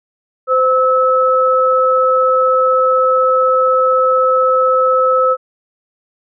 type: tone pair together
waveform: sine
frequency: 515.9 / 1300 Hz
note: C5 / E6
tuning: -24 / -24 cents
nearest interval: octave + major third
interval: 1600 cents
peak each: -12 dBFS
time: 0.47-5.37 s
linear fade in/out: 50 ms
effects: none